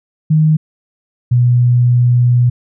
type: tone pair in turn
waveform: sine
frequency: 155.56 / 122.4 Hz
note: D#3 / B2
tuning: 0 / -15 cents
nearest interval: major third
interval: 415 cents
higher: first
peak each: -7 dBFS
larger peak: neither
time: 0.3-0.57 / 1.31-2.5 s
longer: second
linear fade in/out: 10 ms
effects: none